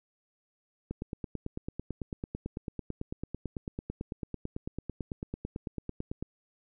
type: click train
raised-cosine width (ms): 3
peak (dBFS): -22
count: 49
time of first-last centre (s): 0.91-6.226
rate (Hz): 9.03
effects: none